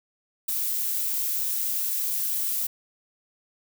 violet noise, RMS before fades -27 dBFS, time 0.48-2.67 s, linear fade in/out 5 ms, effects none

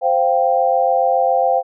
sine chord, C suspended fourth, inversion none, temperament just, 523.3 / 697.7 / 784.9 Hz, C5 / F5 / G5, 0 / -2 / +2 cents, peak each -17 dBFS, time 0.01-1.63 s, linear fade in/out 50 ms, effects none

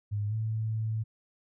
sine tone with pitch glide, 103.5 to 110.29 Hz, G#2 to A2, -5 to +5 cents, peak -28 dBFS, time 0.11-1.04 s, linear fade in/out 20 ms, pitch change +110 cents, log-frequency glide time 0.28-0.34 s, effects none

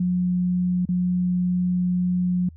sine tone with dropouts, 179.8 Hz, F#3, 49 cents flat, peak -19 dBFS, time 0-2.49 s, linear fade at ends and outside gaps 5 ms, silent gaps 0.854-0.888 s, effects added 80 Hz sine -42 dBFS peak until 2.56 s

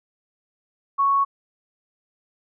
sine tone, 1108.7 Hz, C#6, in tune, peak -16 dBFS, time 0.98-1.25 s, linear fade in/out 20 ms, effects none

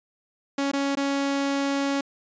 sawtooth tone with dropouts, 278.2 Hz, C#4, 6 cents sharp, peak -19 dBFS, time 0.58-2.01 s, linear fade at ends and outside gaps 5 ms, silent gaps 0.716-0.733 / 0.953-0.97 s, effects resampled to 16000 Hz

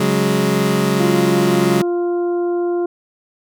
25% pulse chord, C# suspended fourth, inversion none, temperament equal, 138.59 / 185 / 207.7 Hz, C#3 / F#3 / G#3, 0 / 0 / 0 cents, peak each -17 / -14 / -15 dBFS, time 0-1.82 s, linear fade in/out 5 ms
harmonic tone, 349.2 Hz, F4, in tune, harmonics 1 / 2 / 3 / 4, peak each -16 / -28 / -36 / -39 dBFS, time 1-2.86 s, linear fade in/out 5 ms
effects none

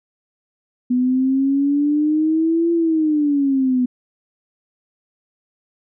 sine exponential two-way sweep, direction up then down, 246.9 to 340 to 246.9 Hz, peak -14 dBFS, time 0.9-3.86 s, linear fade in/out 10 ms, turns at 2.72 s, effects none

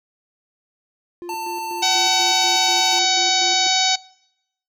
triangle tone with tremolo, 349.2 Hz, F4, in tune, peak -28 dBFS, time 1.22-3.67 s, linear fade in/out 0 ms, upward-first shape square, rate 4.1 Hz, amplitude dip 60%
square tone, 893 Hz, A5, 25 cents sharp, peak -26 dBFS, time 1.29-2.99 s, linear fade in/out 2 ms
harmonic tone, 754 Hz, F#5, 32 cents sharp, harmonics 1 / 2 / 3 / 4 / 5 / 6 / 7 / 8 / 9, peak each -22 / -31 / -25 / -27 / -21 / -24 / -26 / -26 / -28 dBFS, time 1.82-3.96 s, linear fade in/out 10 ms
effects noise-tail reverb RT60 0.8 s tail -23 dB re dry

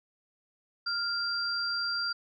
sine tone pair together, 1400 / 4736 Hz, F6 / D8, +4 / +14 cents, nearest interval octave + major sixth, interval 2110 cents, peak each -32 / -31 dBFS, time 0.86-2.13 s, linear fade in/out 10 ms, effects none

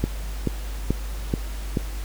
click train, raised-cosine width 3 ms, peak -8 dBFS, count 5, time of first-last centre 0.04-1.772 s, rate 2.31 Hz, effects added 50 Hz sine -28 dBFS peak until 2.04 s + pink hiss -41 dBFS RMS until 2.04 s

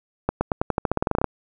accelerating click train, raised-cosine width 1 ms, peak -6 dBFS, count 16, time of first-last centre 0.29-1.243 s, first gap 120 ms, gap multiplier 0.9, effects none

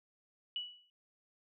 sine tone with exponential decay, 2945 Hz, F#7, 9 cents flat, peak -33 dBFS, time 0.56-0.9 s, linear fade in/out 1 ms, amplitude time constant 73 ms, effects none

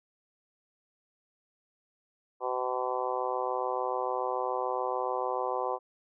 harmonic tone, 126.9 Hz, B2, 47 cents sharp, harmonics 3 / 4 / 5 / 6 / 7 / 8 / 9, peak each -37 / -34 / -39 / -35 / -38 / -35 / -41 dBFS, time 2.4-5.79 s, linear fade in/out 50 ms, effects none

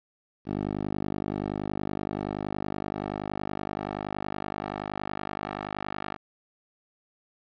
10% pulse tone with band-pass filter sweep, 50.6 Hz, G#1, 44 cents flat, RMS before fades -33 dBFS, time 0.45-6.18 s, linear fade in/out 50 ms, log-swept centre 320 to 1100 Hz, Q 0.88, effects resampled to 11025 Hz + 9-bit

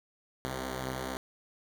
5% pulse tone pair together, 64.23 / 130.7 Hz, C2 / C3, -31 / -1 cents, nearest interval octave, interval 1230 cents, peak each -26 / -26 dBFS, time 0.45-1.17 s, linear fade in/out 0 ms, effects none

